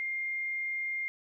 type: tone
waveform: sine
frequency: 2115 Hz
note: C7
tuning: 18 cents sharp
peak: -31 dBFS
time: 0-1.08 s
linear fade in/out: 0 ms
effects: 12-bit